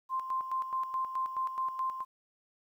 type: tone with tremolo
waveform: sine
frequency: 1046.5 Hz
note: C6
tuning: in tune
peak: -29 dBFS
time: 0.09-2.05 s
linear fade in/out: 50 ms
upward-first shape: square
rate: 4.7 Hz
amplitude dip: 60%
effects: 11-bit